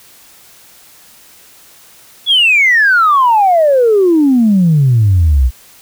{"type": "exponential sweep", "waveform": "sine", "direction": "down", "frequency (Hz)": [3459, 59], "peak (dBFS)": -5, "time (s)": [2.26, 5.51], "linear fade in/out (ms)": 50, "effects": ["tanh soft clip ceiling -2 dBFS", "white hiss -42 dBFS RMS until 5.81 s"]}